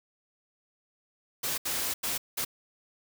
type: noise bursts at uneven times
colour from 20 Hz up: white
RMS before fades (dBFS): -31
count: 4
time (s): 1.43-1.58 / 1.65-1.94 / 2.03-2.18 / 2.37-2.45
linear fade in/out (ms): 10
effects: none